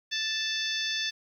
harmonic tone with a mistuned harmonic, 880 Hz, A5, in tune, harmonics 2 / 3 / 4 / 5 / 6 / 7, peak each -34 / -37 / -32 / -37 / -36 / -40 dBFS, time 0.11-1.11 s, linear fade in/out 20 ms, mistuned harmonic 5, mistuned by +42 cents, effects 10-bit

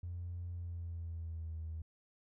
triangle tone with pitch glide, 87.31 to 80.06 Hz, F2 to D#2, 0 to +50 cents, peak -36 dBFS, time 0.03-1.82 s, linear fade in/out 5 ms, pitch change -150 cents, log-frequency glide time 0.51-1.57 s, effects tanh soft clip ceiling -37 dBFS

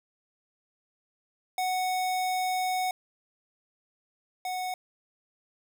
square tone pair in turn, 740 / 737.2 Hz, F#5 / F#5, 0 / -7 cents, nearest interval unison, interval 7 cents, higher first, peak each -27 / -31 dBFS, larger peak first, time 1.58-2.91 / 4.45-4.74 s, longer first, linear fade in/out 2 ms, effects none

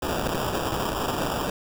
white noise with sample-and-hold, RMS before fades -27 dBFS, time 0.02-1.5 s, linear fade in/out 5 ms, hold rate 2100 Hz, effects none

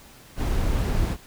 brown noise, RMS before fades -23 dBFS, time 0.36-1.17 s, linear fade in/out 50 ms, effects pink hiss -49 dBFS RMS until 1.26 s

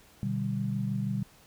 sine chord, G major, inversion first, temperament equal with one note detuned, 123.47 / 149.57 / 196 Hz, B2 / D3 / G3, 0 / +32 / 0 cents, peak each -32 / -35 / -31 dBFS, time 0.23-1.23 s, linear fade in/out 0 ms, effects pink hiss -58 dBFS RMS until 1.46 s

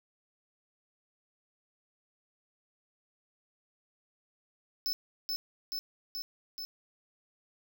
square tone with echo, 5260 Hz, E8, 5 cents flat, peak -30 dBFS, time 4.86-4.93 s, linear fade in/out 0 ms, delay 430 ms, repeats 4, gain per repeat -2 dB, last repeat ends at 6.65 s, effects none

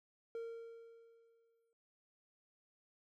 triangle tone with exponential decay, 460.2 Hz, A#4, 22 cents flat, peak -38 dBFS, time 0.35-1.73 s, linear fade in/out 1 ms, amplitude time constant 300 ms, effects none

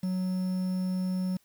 triangle tone with quantisation, 185 Hz, F#3, in tune, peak -25 dBFS, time 0.03-1.37 s, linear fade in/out 5 ms, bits 8, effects white hiss -67 dBFS RMS until 1.44 s

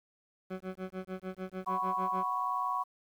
20% pulse tone with tremolo, 186.9 Hz, F#3, 18 cents sharp, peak -30 dBFS, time 0.5-2.24 s, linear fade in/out 10 ms, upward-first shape sine, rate 6.7 Hz, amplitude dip 100%
sine chord, F# suspended fourth, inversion none, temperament equal, 740 / 987.8 / 1108.7 Hz, F#5 / B5 / C#6, 0 / 0 / 0 cents, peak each -38 / -34 / -32 dBFS, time 1.66-2.84 s, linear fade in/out 20 ms
effects low-pass 2000 Hz 12 dB/octave + 10-bit

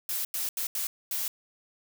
blue noise bursts at uneven times, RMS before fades -31 dBFS, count 5, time 0.09-0.25 / 0.34-0.49 / 0.57-0.67 / 0.75-0.87 / 1.11-1.28 s, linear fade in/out 2 ms, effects none

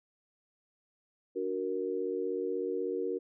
sine chord, D augmented, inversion none, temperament equal, 293.7 / 370 / 466.2 Hz, D4 / F#4 / A#4, 0 / 0 / 0 cents, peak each -39 / -34 / -34 dBFS, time 1.35-3.19 s, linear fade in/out 20 ms, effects none

